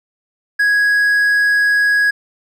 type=tone; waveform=triangle; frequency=1661.2 Hz; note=G#6; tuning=in tune; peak=-9 dBFS; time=0.59-2.11 s; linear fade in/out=10 ms; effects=none